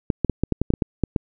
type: clicks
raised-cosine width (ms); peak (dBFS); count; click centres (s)
3; -6; 11; 0.102 / 0.247 / 0.297 / 0.436 / 0.523 / 0.616 / 0.704 / 0.738 / 0.822 / 1.037 / 1.162
effects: none